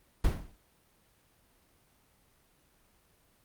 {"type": "noise with exponential decay", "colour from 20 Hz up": "brown", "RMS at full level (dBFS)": -22, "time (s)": [0.24, 0.57], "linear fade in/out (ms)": 5, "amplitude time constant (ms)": 70, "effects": ["pink hiss -67 dBFS RMS until 3.44 s", "Opus 32 kbps"]}